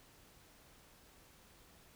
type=silence; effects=pink hiss -63 dBFS RMS until 1.95 s